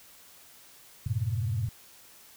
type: chord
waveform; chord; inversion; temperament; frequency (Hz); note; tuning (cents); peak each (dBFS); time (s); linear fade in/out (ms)
sine; F# diminished; none; equal with one note detuned; 92.5 / 110 / 128.64; F#2 / A2 / C3; 0 / 0 / -29; -33 / -29 / -33; 1.06-1.69; 5
effects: white hiss -54 dBFS RMS until 2.36 s